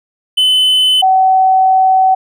triangle / sine tone pair in turn, 3028 / 757 Hz, F#7 / F#5, +39 / +39 cents, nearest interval 2 octaves, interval 2400 cents, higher first, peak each -6 dBFS, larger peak neither, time 0.37-1.02 / 1.02-2.15 s, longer second, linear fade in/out 10 ms, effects none

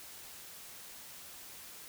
silence, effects white hiss -50 dBFS RMS until 1.88 s

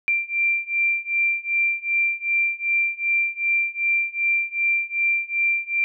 sine beating tone pair, 2362 / 2364.6 Hz, D7 / D7, +9 / +11 cents, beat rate 2.6 Hz, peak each -23 / -22 dBFS, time 0.08-5.84 s, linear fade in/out 0 ms, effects none

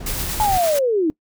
brown noise, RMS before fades -28 dBFS, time 0-0.59 s, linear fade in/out 5 ms
white noise with tremolo, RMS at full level -26 dBFS, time 0.06-0.79 s, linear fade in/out 5 ms, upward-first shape square, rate 8.7 Hz, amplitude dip 25%
sine linear sweep, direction down, 871 to 297.5 Hz, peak -15 dBFS, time 0.4-1.1 s, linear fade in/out 0 ms
effects noise-tail reverb RT60 0.1 s tail -23 dB re dry

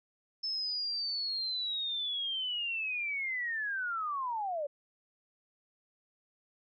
sine linear sweep, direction down, 5274 to 553 Hz, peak -32 dBFS, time 0.43-4.67 s, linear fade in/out 10 ms, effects none

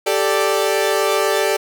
sawtooth chord, G suspended second, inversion none, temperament equal, 392 / 440 / 587.3 Hz, G4 / A4 / D5, 0 / 0 / 0 cents, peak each -16 dBFS, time 0.06-1.57 s, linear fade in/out 10 ms, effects none

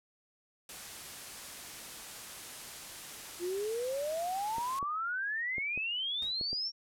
white noise, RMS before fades -45 dBFS, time 0.69-4.79 s, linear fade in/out 2 ms
sine exponential sweep, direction up, 340 to 5588 Hz, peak -32 dBFS, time 3.39-6.72 s, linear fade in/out 50 ms
clicks, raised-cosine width 2 ms, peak -30 dBFS, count 6, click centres 4.583 / 4.828 / 5.582 / 5.776 / 6.412 / 6.53 s
pink noise with exponential decay, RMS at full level -48 dBFS, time 6.22-6.46 s, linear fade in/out 2 ms, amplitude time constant 52 ms
effects low-pass 12000 Hz 12 dB/octave

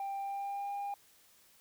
sine tone with pitch glide, 790 to 805.7 Hz, G5 to G5, +13 to +47 cents, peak -33 dBFS, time 0-0.94 s, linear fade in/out 2 ms, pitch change +34 cents, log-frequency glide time 0.18-0.73 s, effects tanh soft clip ceiling -34 dBFS + white hiss -64 dBFS RMS until 1.6 s

